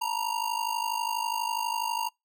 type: ring-modulated tone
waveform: square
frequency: 932.3 Hz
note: A#5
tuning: in tune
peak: -25 dBFS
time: 0.01-2.09 s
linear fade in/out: 10 ms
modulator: 26.1 Hz
effects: noise-tail reverb RT60 0.2 s tail -26 dB re dry